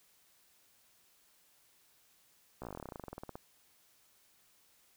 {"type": "slowing click train", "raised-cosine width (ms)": 1, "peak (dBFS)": -29, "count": 23, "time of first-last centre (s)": [2.62, 3.355], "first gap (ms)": 15, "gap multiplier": 1.07, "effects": ["white hiss -68 dBFS RMS until 4.96 s"]}